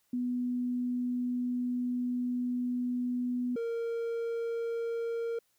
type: tone pair in turn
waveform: sine / triangle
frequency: 246.9 / 463.1 Hz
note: B3 / A#4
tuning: 0 / -11 cents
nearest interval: major seventh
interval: 1089 cents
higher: second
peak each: -29 / -29 dBFS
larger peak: neither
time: 0.13-3.56 / 3.56-5.39 s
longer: first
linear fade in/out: 5 ms
effects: white hiss -73 dBFS RMS until 5.58 s